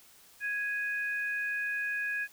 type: tone pair together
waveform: sine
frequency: 1661.2 / 2489 Hz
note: G#6 / D#7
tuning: 0 / 0 cents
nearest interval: perfect fifth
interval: 700 cents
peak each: -31 / -37 dBFS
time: 0.4-2.28 s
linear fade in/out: 50 ms
effects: white hiss -58 dBFS RMS until 2.32 s